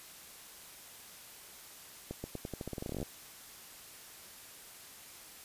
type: accelerating click train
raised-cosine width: 2 ms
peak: -25 dBFS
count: 19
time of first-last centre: 2.11-3.028 s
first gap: 130 ms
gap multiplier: 0.87
effects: white hiss -52 dBFS RMS until 5.44 s + resampled to 32000 Hz